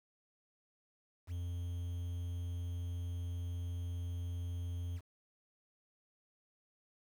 triangle tone with quantisation, 87.31 Hz, F2, in tune, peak -35 dBFS, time 1.27-5.01 s, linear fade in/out 50 ms, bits 10, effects none

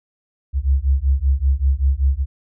sine beating tone pair, 65.5 / 70.7 Hz, C2 / C#2, +2 / +35 cents, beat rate 5.2 Hz, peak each -17 dBFS, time 0.53-2.26 s, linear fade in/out 50 ms, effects none

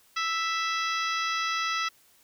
harmonic tone with a mistuned harmonic, 659.3 Hz, E5, in tune, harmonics 2 / 3 / 4 / 5 / 6 / 7 / 8 / 9, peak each -29 / -33 / -35 / -37 / -39 / -40 / -41 / -42 dBFS, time 0.16-1.89 s, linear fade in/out 10 ms, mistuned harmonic 7, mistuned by +77 cents, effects white hiss -61 dBFS RMS until 2.23 s

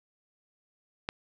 click, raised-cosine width 0.3 ms, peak -15 dBFS, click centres 1.089 s, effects none

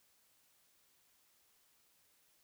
silence, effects white hiss -72 dBFS RMS until 2.43 s

